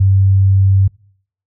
sine tone, 96.8 Hz, G2, 21 cents flat, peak -7 dBFS, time 0-0.88 s, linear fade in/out 10 ms, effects noise-tail reverb RT60 0.6 s tail -26 dB re dry

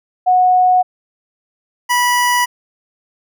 sine / 25% pulse tone pair in turn, 733 / 978.4 Hz, F#5 / B5, -16 / -16 cents, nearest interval perfect fourth, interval 500 cents, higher second, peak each -8 dBFS, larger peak neither, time 0.26-0.83 / 1.89-2.46 s, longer neither, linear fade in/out 20 ms, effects none

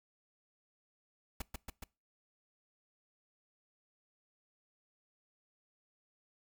pink noise with echo, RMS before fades -39 dBFS, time 1.4-1.42 s, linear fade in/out 5 ms, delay 140 ms, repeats 3, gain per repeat -2 dB, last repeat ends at 1.84 s, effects noise-tail reverb RT60 0.3 s tail -24 dB re dry

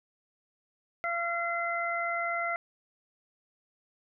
harmonic tone, 684 Hz, F5, 36 cents flat, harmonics 1 / 2 / 3, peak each -33 / -33 / -33 dBFS, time 1.04-2.56 s, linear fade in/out 0 ms, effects none

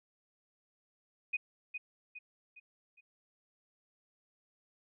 sine tone with echo, 2489 Hz, D#7, in tune, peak -30 dBFS, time 1.33-1.37 s, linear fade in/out 10 ms, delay 410 ms, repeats 4, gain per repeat -7 dB, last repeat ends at 3.01 s, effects none

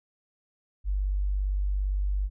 sine tone, 48.79 Hz, G1, 7 cents flat, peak -24 dBFS, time 0.84-2.3 s, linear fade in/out 50 ms, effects none

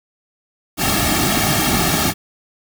pink noise with comb filter, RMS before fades -17 dBFS, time 0.77-2.14 s, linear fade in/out 50 ms, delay 2 ms, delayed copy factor -0.95, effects none

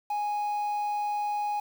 triangle tone with quantisation, 830 Hz, G#5, 1 cent flat, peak -25 dBFS, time 0.1-1.6 s, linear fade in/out 5 ms, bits 8, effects none

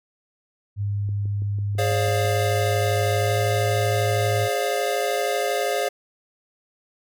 sine tone with pitch glide, 101.6 to 104.94 Hz, G#2 to G#2, -38 to +18 cents, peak -22 dBFS, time 0.76-4.49 s, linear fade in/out 50 ms, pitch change +56 cents, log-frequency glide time 3.18-3.34 s
click train, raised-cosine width 3 ms, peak -28 dBFS, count 8, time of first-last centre 1.09-2.249 s, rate 6.04 Hz
square chord, D half-diminished seventh, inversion second, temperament equal with one note detuned, 415.3 / 534.6 / 587.3 / 698.5 Hz, Ab4 / C5 / D5 / F5, 0 / +37 / 0 / 0 cents, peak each -28 / -27 / -30 / -27 dBFS, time 1.78-5.89 s, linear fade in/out 10 ms
effects none

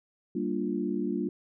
sine chord, G minor seventh, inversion none, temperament equal, 196 / 233.1 / 293.7 / 349.2 Hz, G3 / Bb3 / D4 / F4, 0 / 0 / 0 / 0 cents, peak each -33 dBFS, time 0.35-1.29 s, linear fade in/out 5 ms, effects none

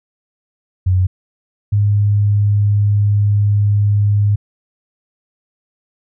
sine tone pair in turn, 92.5 / 102.88 Hz, F#2 / G#2, 0 / -16 cents, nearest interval major second, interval 184 cents, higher second, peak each -10 dBFS, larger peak neither, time 0.86-1.07 / 1.72-4.36 s, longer second, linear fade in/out 10 ms, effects none

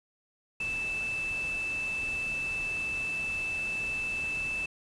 sine tone in noise, 2637 Hz, E7, in tune, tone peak -30 dBFS, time 0.6-4.66 s, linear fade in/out 5 ms, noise pink, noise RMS -44 dBFS, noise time 0.6-4.66 s, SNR +11 dB, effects resampled to 24000 Hz

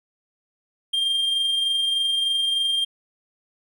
triangle tone with amplitude modulation, 3195 Hz, G7, 32 cents sharp, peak -17 dBFS, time 0.93-2.85 s, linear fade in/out 10 ms, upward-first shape sine, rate 23.3 Hz, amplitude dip 30%, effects none

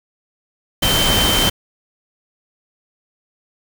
sine tone in noise, 3100 Hz, G7, 20 cents flat, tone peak -17 dBFS, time 0.82-1.5 s, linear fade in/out 10 ms, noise pink, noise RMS -17 dBFS, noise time 0.82-1.5 s, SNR -3 dB, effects none

